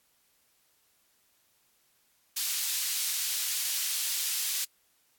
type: high-pass noise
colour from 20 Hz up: pink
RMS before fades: -31 dBFS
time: 2.36-4.65 s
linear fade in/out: 10 ms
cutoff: 3900 Hz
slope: 12 dB/octave
effects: white hiss -69 dBFS RMS until 5.18 s + AAC 64 kbps